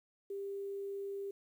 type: tone with quantisation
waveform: sine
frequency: 396.9 Hz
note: G4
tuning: 22 cents sharp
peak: -38 dBFS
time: 0.3-1.31 s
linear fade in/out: 5 ms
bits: 11
effects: none